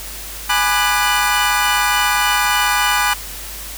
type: chord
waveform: 25% pulse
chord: G# half-diminished seventh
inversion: none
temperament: equal with one note detuned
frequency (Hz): 830.6 / 987.8 / 1198.6 / 1480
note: G#5 / B5 / D6 / F#6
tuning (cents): 0 / 0 / +35 / 0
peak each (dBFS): -16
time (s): 0.49-3.14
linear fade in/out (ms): 10
effects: added 50 Hz sine -34 dBFS peak until 3.77 s + white hiss -31 dBFS RMS until 3.77 s